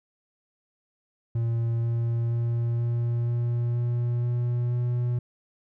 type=tone with pitch steps; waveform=triangle; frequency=116 / 116.81 / 117.62 / 118.44 / 119.26 / 120.09 / 120.93 / 121.77 Hz; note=A#2 / A#2 / A#2 / A#2 / A#2 / B2 / B2 / B2; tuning=-8 / +4 / +16 / +28 / +40 / -48 / -36 / -24 cents; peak=-21 dBFS; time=1.35-5.19 s; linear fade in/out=5 ms; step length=480 ms; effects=none